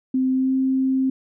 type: tone with pitch glide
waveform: sine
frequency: 260 to 263.6 Hz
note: C4 to C4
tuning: -11 to +13 cents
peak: -17 dBFS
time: 0.14-1.1 s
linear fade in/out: 5 ms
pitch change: +24 cents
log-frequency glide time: 0.31-0.54 s
effects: none